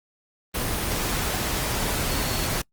sine tone in noise, 4378 Hz, C#8, 22 cents flat, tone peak -37 dBFS, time 2.09-2.47 s, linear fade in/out 10 ms, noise pink, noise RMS -26 dBFS, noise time 0.54-2.62 s, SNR -14 dB, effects noise-tail reverb RT60 0.1 s tail -26 dB re dry + Opus 24 kbps

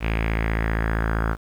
sawtooth tone with low-pass filter sweep, 55.2 Hz, A1, 6 cents sharp, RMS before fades -23 dBFS, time 0-1.37 s, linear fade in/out 50 ms, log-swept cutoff 2500 to 1400 Hz, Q 4.2, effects 8-bit

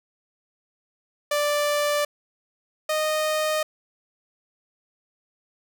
sawtooth tone pair in turn, 587.3 / 618.2 Hz, D5 / D#5, 0 / -11 cents, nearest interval minor second, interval 89 cents, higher second, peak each -17 / -18 dBFS, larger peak first, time 1.31-2.05 / 2.89-3.63 s, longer neither, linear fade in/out 5 ms, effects none

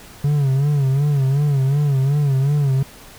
triangle tone with vibrato, 140 Hz, C#3, 18 cents sharp, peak -12 dBFS, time 0.24-2.83 s, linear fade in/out 5 ms, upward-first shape sine, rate 2.7 Hz, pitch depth 100 cents each way, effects pink hiss -42 dBFS RMS until 3.18 s

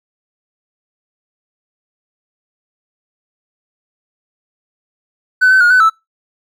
triangle tone with pitch steps, 1508 / 1527 / 1434 / 1505 / 1314 Hz, F#6 / G6 / F6 / F#6 / E6, +32 / -46 / +45 / +29 / -6 cents, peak -3 dBFS, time 5.41-5.9 s, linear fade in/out 20 ms, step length 98 ms, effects noise-tail reverb RT60 0.2 s tail -25 dB re dry + tanh soft clip ceiling -2 dBFS

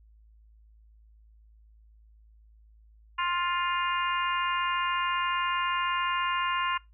harmonic tone, 350.8 Hz, F4, 8 cents sharp, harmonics 3 / 4 / 5 / 6 / 7 / 8, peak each -28 / -35 / -36 / -39 / -38 / -35 dBFS, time 3.18-6.78 s, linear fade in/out 10 ms, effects noise-tail reverb RT60 0.2 s tail -21 dB re dry + added 54 Hz sine -54 dBFS peak until 6.93 s

